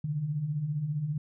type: beating tone pair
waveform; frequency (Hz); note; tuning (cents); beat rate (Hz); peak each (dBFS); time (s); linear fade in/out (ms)
sine; 136.1 / 151.1; C#3 / D3; -31 / +50; 15; -37 / -29; 0.04-1.18; 5
effects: none